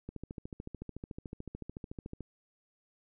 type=click train; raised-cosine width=3 ms; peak=-28 dBFS; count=30; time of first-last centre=0.09-2.207 s; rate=13.7 Hz; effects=none